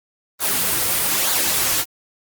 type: noise with flanger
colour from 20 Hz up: white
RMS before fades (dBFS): -19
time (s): 0.39-1.85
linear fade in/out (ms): 50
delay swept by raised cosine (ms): 0.36 to 4.96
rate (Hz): 1.1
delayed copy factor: -0.5
effects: Opus 24 kbps